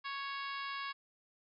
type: harmonic tone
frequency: 554.4 Hz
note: C#5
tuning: in tune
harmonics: 2 / 3 / 4 / 5 / 6 / 7 / 8 / 9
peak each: -41 / -45 / -47 / -49 / -51 / -52 / -53 / -54 dBFS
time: 0.04-0.93 s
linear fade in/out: 20 ms
effects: none